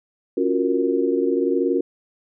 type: chord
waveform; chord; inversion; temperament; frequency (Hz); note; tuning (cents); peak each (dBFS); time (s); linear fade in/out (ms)
sine; Gb major seventh; second; equal; 277.2 / 349.2 / 370 / 466.2; Db4 / F4 / Gb4 / Bb4; 0 / 0 / 0 / 0; -23; 0.37-1.81; 5
effects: none